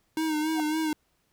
square tone with vibrato, 311.1 Hz, D#4, in tune, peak -26 dBFS, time 0.17-0.93 s, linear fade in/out 2 ms, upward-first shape sine, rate 3.6 Hz, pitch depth 47 cents each way
sine tone with exponential growth, 741 Hz, F#5, 2 cents sharp, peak -26 dBFS, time 0.52-0.6 s, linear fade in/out 0 ms, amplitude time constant 17 ms
effects pink hiss -71 dBFS RMS until 1.32 s

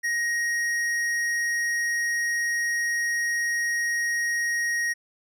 sine tone with hard clipping, 1879 Hz, A#6, 13 cents sharp, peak -25 dBFS, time 0.03-4.94 s, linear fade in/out 20 ms, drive 11 dB, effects none

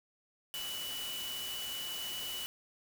sine tone in noise, 2960 Hz, F#7, in tune, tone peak -39 dBFS, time 0.54-2.46 s, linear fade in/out 0 ms, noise white, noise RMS -43 dBFS, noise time 0.54-2.46 s, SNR +1 dB, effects none

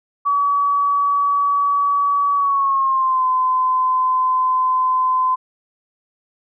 sine tone with pitch glide, 1138 to 1025.6 Hz, C#6 to C6, +45 to -35 cents, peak -14 dBFS, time 0.25-5.36 s, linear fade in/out 20 ms, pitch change -180 cents, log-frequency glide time 2.35-3.25 s, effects none

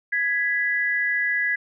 sine tone pair together, 1665.6 / 1980 Hz, G#6 / B6, +5 / +4 cents, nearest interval minor third, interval 299 cents, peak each -23 dBFS, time 0.12-1.56 s, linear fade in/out 10 ms, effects none

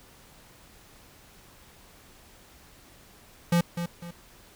square tone with echo, 172 Hz, F3, 26 cents flat, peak -20 dBFS, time 3.52-3.61 s, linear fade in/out 5 ms, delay 250 ms, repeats 2, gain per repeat -9 dB, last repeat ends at 4.11 s, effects pink hiss -54 dBFS RMS until 4.55 s

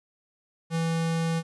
square tone, 164.6 Hz, E3, 2 cents flat, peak -25 dBFS, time 0.7-1.43 s, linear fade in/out 50 ms, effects resampled to 24000 Hz + 11-bit

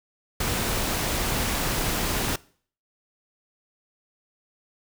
pink noise, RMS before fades -26 dBFS, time 0.4-2.36 s, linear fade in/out 5 ms, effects noise-tail reverb RT60 0.5 s tail -22 dB re dry

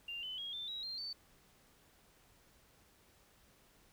triangle tone with pitch steps, 2791 / 3026 / 3281 / 3557 / 3857 / 4182 / 4534 Hz, F7 / F#7 / G#7 / A7 / B7 / C8 / C#8, -2 / +38 / -22 / +18 / -42 / -2 / +38 cents, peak -37 dBFS, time 0.08-1.13 s, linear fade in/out 5 ms, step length 150 ms, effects tanh soft clip ceiling -39 dBFS + pink hiss -67 dBFS RMS until 3.92 s

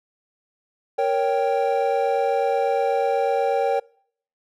triangle chord, G diminished, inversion first, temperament equal, 466.2 / 554.4 / 784 Hz, Bb4 / Db5 / G5, 0 / 0 / 0 cents, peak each -21 dBFS, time 0.98-3.8 s, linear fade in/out 10 ms, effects noise-tail reverb RT60 0.6 s tail -25 dB re dry

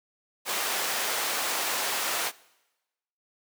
pink high-pass noise, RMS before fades -29 dBFS, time 0.45-2.32 s, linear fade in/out 50 ms, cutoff 640 Hz, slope 12 dB/octave, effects noise-tail reverb RT60 1.0 s tail -22 dB re dry

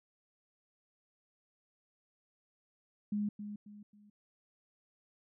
sine tone with echo, 207.4 Hz, G#3, 2 cents flat, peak -31 dBFS, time 3.12-3.29 s, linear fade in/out 5 ms, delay 270 ms, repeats 3, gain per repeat -9 dB, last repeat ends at 4.1 s, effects none

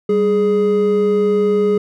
triangle tone pair together, 196 / 417.2 Hz, G3 / G#4, 0 / +8 cents, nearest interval octave + minor second, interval 1308 cents, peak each -17 / -11 dBFS, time 0.09-1.78 s, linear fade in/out 5 ms, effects none

